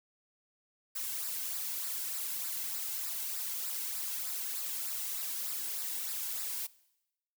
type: noise with flanger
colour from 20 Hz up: blue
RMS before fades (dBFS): -37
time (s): 0.95-6.67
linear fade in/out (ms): 10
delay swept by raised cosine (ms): 0.31 to 1.71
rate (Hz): 3.3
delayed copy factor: -0.6
effects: noise-tail reverb RT60 0.9 s tail -21 dB re dry